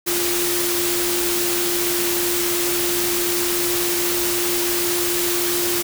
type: tone in noise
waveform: sine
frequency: 349.5 Hz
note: F4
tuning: 1 cent sharp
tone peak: -23 dBFS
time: 0.06-5.83 s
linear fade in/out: 20 ms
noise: white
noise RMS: -22 dBFS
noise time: 0.06-5.83 s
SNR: -4 dB
effects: none